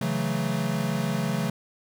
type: chord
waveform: square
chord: F# minor seventh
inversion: second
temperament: equal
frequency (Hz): 138.59 / 164.81 / 185 / 220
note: C#3 / E3 / F#3 / A3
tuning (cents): 0 / 0 / 0 / 0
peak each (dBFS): -31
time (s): 0.01-1.5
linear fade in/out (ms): 5
effects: none